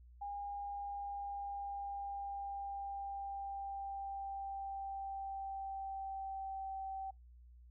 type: tone with pitch glide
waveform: sine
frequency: 810 to 773 Hz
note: G#5 to G5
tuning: -43 to -24 cents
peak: -40 dBFS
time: 0.21-7.11 s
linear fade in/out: 10 ms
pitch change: -81 cents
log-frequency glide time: 0.38-6.85 s
effects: noise-tail reverb RT60 0.2 s tail -26 dB re dry + added 60 Hz sine -56 dBFS peak until 7.7 s